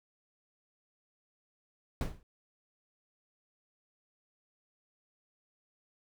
brown noise with exponential decay, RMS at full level -26 dBFS, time 2.01-2.23 s, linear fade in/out 1 ms, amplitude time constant 47 ms, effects none

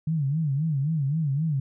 sine tone with vibrato, 148.4 Hz, D3, 18 cents sharp, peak -22 dBFS, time 0.07-1.6 s, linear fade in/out 5 ms, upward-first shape sine, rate 3.8 Hz, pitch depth 170 cents each way, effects none

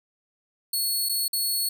15% pulse tone with dropouts, 4378 Hz, C#8, 22 cents flat, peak -17 dBFS, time 0.73-1.69 s, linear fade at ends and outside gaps 5 ms, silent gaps 1.089-1.093 / 1.281-1.33 s, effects none

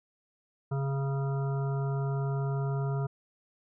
harmonic tone, 137.4 Hz, C#3, 15 cents flat, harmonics 1 / 3 / 5 / 7 / 9 / 10, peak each -28 / -38 / -42 / -45 / -47 / -48 dBFS, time 0.71-3.07 s, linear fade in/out 10 ms, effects none

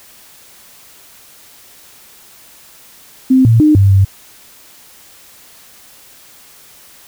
sine tone with pitch steps, 260.4 / 113.8 / 304.6 / 98.5 / 97.1 Hz, C4 / A#2 / D#4 / G2 / G2, -8 / -41 / -37 / +9 / -16 cents, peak -5 dBFS, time 3.3-4.05 s, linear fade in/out 10 ms, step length 150 ms, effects white hiss -42 dBFS RMS until 7.07 s

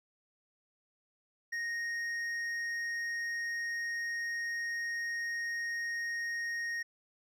triangle tone with hard clipping, 1864 Hz, A#6, 1 cent flat, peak -35 dBFS, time 1.52-6.83 s, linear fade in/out 10 ms, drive 9 dB, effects none

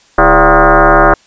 sine tone with frequency modulation, 329.6 Hz, E4, in tune, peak -3 dBFS, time 0.18-1.14 s, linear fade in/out 5 ms, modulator 183 Hz, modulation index 6.6, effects white hiss -47 dBFS RMS until 1.26 s + resampled to 16000 Hz

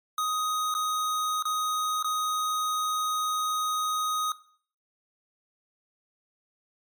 square tone with dropouts, 1251 Hz, D#6, 9 cents sharp, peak -26 dBFS, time 0.18-4.32 s, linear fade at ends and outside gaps 2 ms, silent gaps 0.741-0.749 / 1.425-1.453 / 2.027-2.044 s, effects noise-tail reverb RT60 0.5 s tail -17 dB re dry + MP3 96 kbps

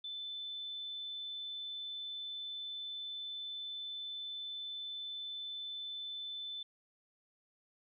sine tone, 3520 Hz, A7, in tune, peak -40 dBFS, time 0.04-6.63 s, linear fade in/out 5 ms, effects none

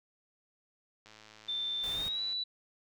click train, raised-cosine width 0.2 ms, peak -36 dBFS, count 138, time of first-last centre 1.06-2.329 s, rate 108 Hz
sine tone with pitch glide, 3562 to 3952 Hz, A7 to B7, +21 to 0 cents, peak -32 dBFS, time 1.48-2.44 s, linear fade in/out 10 ms, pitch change +179 cents, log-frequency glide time 1.92-2.21 s
pink noise, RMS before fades -45 dBFS, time 1.83-2.09 s, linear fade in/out 10 ms
effects none

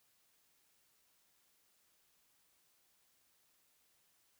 silence, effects white hiss -74 dBFS RMS until 4.39 s

